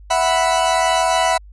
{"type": "chord", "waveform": "40% pulse", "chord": "E suspended second", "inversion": "none", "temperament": "equal", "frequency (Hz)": [659.3, 740, 987.8], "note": ["E5", "F#5", "B5"], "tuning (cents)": [0, 0, 0], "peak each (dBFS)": -18, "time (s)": [0.1, 1.38], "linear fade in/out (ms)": 10, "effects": ["added 50 Hz sine -38 dBFS peak until 1.52 s", "resampled to 24000 Hz"]}